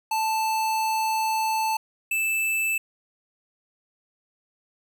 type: tone pair in turn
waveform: square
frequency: 880 / 2637 Hz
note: A5 / E7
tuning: 0 / 0 cents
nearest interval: octave + perfect fifth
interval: 1900 cents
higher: second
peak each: -23 dBFS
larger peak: neither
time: 0.11-1.77 / 2.11-2.78 s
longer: first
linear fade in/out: 5 ms
effects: none